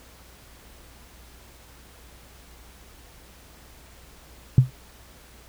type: tone with exponential decay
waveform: sine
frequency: 128.1 Hz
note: C3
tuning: 36 cents flat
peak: -6 dBFS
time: 4.58-4.71 s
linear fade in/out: 2 ms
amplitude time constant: 27 ms
effects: added 60 Hz sine -51 dBFS peak until 5.48 s + pink hiss -51 dBFS RMS until 5.48 s